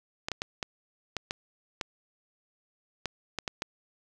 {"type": "clicks", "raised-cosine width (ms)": 0.2, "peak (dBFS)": -14, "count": 11, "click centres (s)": [0.285, 0.317, 0.419, 0.628, 1.167, 1.309, 1.812, 3.057, 3.387, 3.478, 3.621], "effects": []}